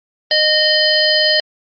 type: harmonic tone with a mistuned harmonic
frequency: 615 Hz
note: D#5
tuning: 20 cents flat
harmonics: 1 / 3 / 5 / 7 / 8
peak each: -17 / -17 / -17 / -17 / -17 dBFS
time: 0.31-1.4 s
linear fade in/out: 2 ms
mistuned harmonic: 7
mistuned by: -28 cents
effects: MP3 32 kbps